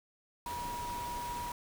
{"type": "tone in noise", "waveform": "sine", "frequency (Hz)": 963, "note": "B5", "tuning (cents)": -44, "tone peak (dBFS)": -37, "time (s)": [0.46, 1.52], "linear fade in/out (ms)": 2, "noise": "pink", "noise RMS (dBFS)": -44, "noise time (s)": [0.46, 1.52], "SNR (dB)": 4, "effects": []}